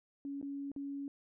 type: tone with dropouts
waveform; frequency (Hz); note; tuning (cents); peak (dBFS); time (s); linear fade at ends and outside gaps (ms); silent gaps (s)
sine; 280; C#4; +18; -38; 0.25-1.08; 1; 0.414-0.427 / 0.717-0.762
effects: none